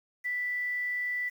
sine tone with quantisation, 1975.5 Hz, B6, in tune, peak -29 dBFS, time 0.24-1.3 s, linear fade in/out 20 ms, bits 9, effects none

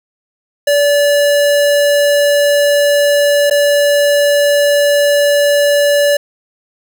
square tone with dropouts, 577 Hz, D5, 31 cents flat, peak -9 dBFS, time 0.67-6.17 s, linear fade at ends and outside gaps 5 ms, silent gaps 3.499-3.509 s, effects none

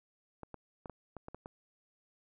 clicks, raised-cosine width 1 ms, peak -30 dBFS, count 8, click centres 0.433 / 0.543 / 0.858 / 0.897 / 1.167 / 1.284 / 1.346 / 1.459 s, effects none

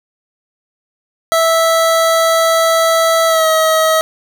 25% pulse tone with pitch glide, 656 to 637.7 Hz, E5 to D#5, -9 to +42 cents, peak -6 dBFS, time 1.32-4.01 s, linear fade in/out 0 ms, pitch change -49 cents, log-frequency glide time 3.27-3.47 s, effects none

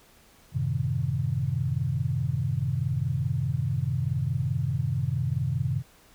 sine chord, F# diminished seventh, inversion none, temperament equal, 92.5 / 110 / 130.81 / 155.56 Hz, F#2 / A2 / C3 / Eb3, 0 / 0 / 0 / 0 cents, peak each -32 / -32 / -27 / -31 dBFS, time 0.52-5.83 s, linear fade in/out 50 ms, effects pink hiss -57 dBFS RMS until 6.14 s

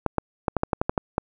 clicks, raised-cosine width 1 ms, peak -7 dBFS, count 10, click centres 0.063 / 0.183 / 0.482 / 0.567 / 0.634 / 0.732 / 0.815 / 0.895 / 0.978 / 1.181 s, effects none

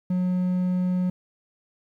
triangle tone, 181.7 Hz, F#3, 31 cents flat, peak -19 dBFS, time 0.1-1.1 s, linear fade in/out 5 ms, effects 10-bit

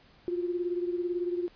sine beating tone pair, 349.5 / 367.5 Hz, F4 / F#4, +1 / -12 cents, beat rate 18 Hz, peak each -29 / -35 dBFS, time 0.28-1.48 s, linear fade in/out 0 ms, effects pink hiss -59 dBFS RMS until 1.55 s + resampled to 11025 Hz

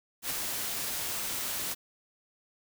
white noise with ADSR envelope, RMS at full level -31 dBFS, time 0.22-1.75 s, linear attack 78 ms, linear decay 12 ms, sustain -3 dB, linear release 25 ms, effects none

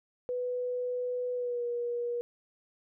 sine tone with pitch glide, 495.5 to 478.9 Hz, B4 to A#4, +6 to +47 cents, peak -30 dBFS, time 0.29-2.21 s, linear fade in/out 0 ms, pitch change -59 cents, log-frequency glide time 1.34-1.64 s, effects none

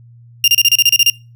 30% pulse tone bursts, 2800 Hz, F7, 4 cents sharp, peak -4 dBFS, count 10, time 0.44-1.1 s, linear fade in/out 2 ms, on 39 ms, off 30 ms, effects noise-tail reverb RT60 0.3 s tail -24 dB re dry + added 118 Hz sine -39 dBFS peak until 1.35 s

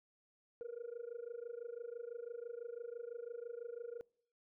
sine tone with amplitude modulation, 473.4 Hz, A#4, 27 cents sharp, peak -38 dBFS, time 0.61-4.01 s, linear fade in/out 0 ms, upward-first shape sine, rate 26 Hz, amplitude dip 95%, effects noise-tail reverb RT60 0.6 s tail -26 dB re dry + tanh soft clip ceiling -39 dBFS

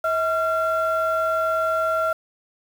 sine tone pair together, 643.7 / 1373 Hz, E5 / F6, -41 / -30 cents, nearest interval octave + minor second, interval 1311 cents, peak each -21 dBFS, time 0.04-2.13 s, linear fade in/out 5 ms, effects tanh soft clip ceiling -13 dBFS + 7-bit

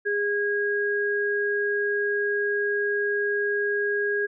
sine tone pair together, 410 / 1640 Hz, G#4 / G#6, -22 / -22 cents, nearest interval 2 octaves, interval 2400 cents, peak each -25 dBFS, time 0.05-4.27 s, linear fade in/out 20 ms, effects none

